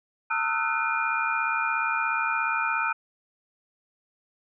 sine tone cluster, 900 / 1285 / 1362 / 1496 / 2420 Hz, A5 / E6 / F6 / F#6 / D#7, +39 / -45 / -44 / +19 / -49 cents, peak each -30 dBFS, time 0.3-2.93 s, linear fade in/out 10 ms, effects none

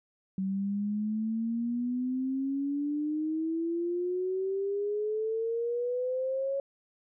sine exponential sweep, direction up, 189.5 to 554.4 Hz, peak -28 dBFS, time 0.38-6.6 s, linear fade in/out 2 ms, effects none

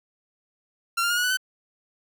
sawtooth tone with pitch steps, 1370 / 1398.8 / 1428.2 / 1458.2 / 1488.8 / 1520.1 Hz, F6 / F6 / F6 / F#6 / F#6 / F#6, -34 / +2 / +38 / -26 / +10 / +46 cents, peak -18 dBFS, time 0.97-1.372 s, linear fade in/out 10 ms, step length 67 ms, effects none

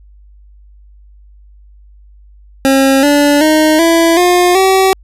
25% pulse tone with pitch steps, 270 / 289.4 / 310.1 / 332.4 / 356.3 / 381.8 Hz, C#4 / D4 / D#4 / E4 / F4 / G4, -45 / -25 / -6 / +15 / +35 / -46 cents, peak -3 dBFS, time 2.65-4.93 s, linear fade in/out 0 ms, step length 380 ms, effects added 50 Hz sine -38 dBFS peak until 5.03 s + resampled to 32000 Hz

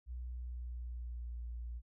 sine tone with pitch glide, 61.3 to 58.97 Hz, B1 to A#1, -12 to +21 cents, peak -40 dBFS, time 0.06-1.82 s, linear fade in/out 50 ms, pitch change -67 cents, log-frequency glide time 0.28-1.42 s, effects none

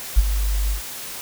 sine tone with ADSR envelope, 50.1 Hz, G1, 38 cents sharp, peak -6 dBFS, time 0.16-0.82 s, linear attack 24 ms, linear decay 30 ms, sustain -12 dB, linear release 110 ms, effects tanh soft clip ceiling -2 dBFS + white hiss -33 dBFS RMS until 1.21 s

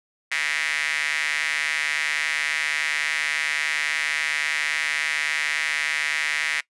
square tone with high-pass filter, 75.3 Hz, D2, 44 cents sharp, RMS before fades -25 dBFS, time 0.31-6.61 s, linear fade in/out 10 ms, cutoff 2000 Hz, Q 4.3, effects noise-tail reverb RT60 0.1 s tail -21 dB re dry + resampled to 24000 Hz

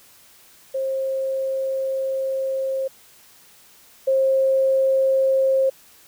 sine tone pair in turn, 533 / 533 Hz, C5 / C5, +32 / +32 cents, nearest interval unison, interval 0 cents, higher neither, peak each -21 / -15 dBFS, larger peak second, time 0.74-2.88 / 4.07-5.7 s, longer first, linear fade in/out 10 ms, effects white hiss -51 dBFS RMS until 6.07 s

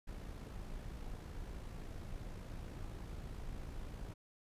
brown noise with amplitude modulation, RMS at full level -44 dBFS, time 0.07-4.14 s, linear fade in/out 10 ms, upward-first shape sine, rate 55.6 Hz, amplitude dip 40%, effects resampled to 32000 Hz

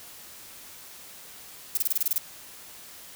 violet noise bursts, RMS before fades -24 dBFS, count 9, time 1.75-2.181 s, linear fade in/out 2 ms, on 23 ms, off 28 ms, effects white hiss -46 dBFS RMS until 3.15 s

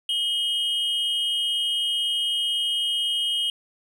triangle tone pair together, 2906 / 3188 Hz, F#7 / G7, -32 / +28 cents, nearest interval major second, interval 160 cents, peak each -24 / -23 dBFS, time 0.09-3.5 s, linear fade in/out 2 ms, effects none

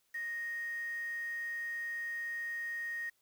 sine tone with quantisation, 1864.7 Hz, A#6, in tune, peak -36 dBFS, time 0.14-3.1 s, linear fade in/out 10 ms, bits 9, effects white hiss -75 dBFS RMS until 3.21 s

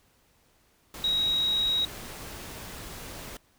sine tone in noise, 3813 Hz, A#7, 38 cents sharp, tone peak -23 dBFS, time 1.04-1.85 s, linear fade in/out 2 ms, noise pink, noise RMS -41 dBFS, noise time 0.94-3.37 s, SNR +15 dB, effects pink hiss -65 dBFS RMS until 3.58 s

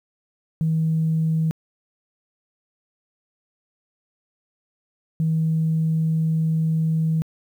sine tone bursts at uneven times, 160.2 Hz, E3, 49 cents flat, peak -17 dBFS, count 2, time 0.61-1.51 / 5.2-7.22 s, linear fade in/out 0 ms, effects tanh soft clip ceiling -13 dBFS + 9-bit

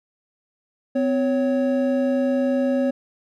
triangle tone pair together, 255.5 / 554.4 Hz, C4 / C#5, -41 / 0 cents, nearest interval octave + minor second, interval 1341 cents, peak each -18 / -20 dBFS, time 0.95-2.91 s, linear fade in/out 10 ms, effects none

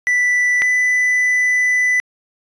triangle tone pair in turn, 1975.5 / 1993.8 Hz, B6 / B6, 0 / +16 cents, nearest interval unison, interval 16 cents, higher second, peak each -11 dBFS, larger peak neither, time 0.07-0.62 / 0.62-2 s, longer second, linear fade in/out 0 ms, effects resampled to 22050 Hz

